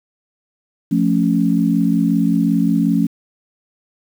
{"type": "chord", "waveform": "sine", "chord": "F augmented", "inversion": "none", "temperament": "equal", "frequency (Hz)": [174.61, 220, 277.2], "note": ["F3", "A3", "C#4"], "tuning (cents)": [0, 0, 0], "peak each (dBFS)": -17, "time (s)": [0.91, 3.07], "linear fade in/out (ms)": 10, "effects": ["7-bit"]}